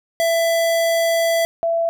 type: tone pair in turn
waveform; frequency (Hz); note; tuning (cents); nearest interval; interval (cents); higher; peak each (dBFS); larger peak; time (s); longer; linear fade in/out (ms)
square / sine; 666 / 668.5; E5 / E5; +18 / +24; unison; 6; second; -16; neither; 0.2-1.45 / 1.63-1.89; first; 0
effects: none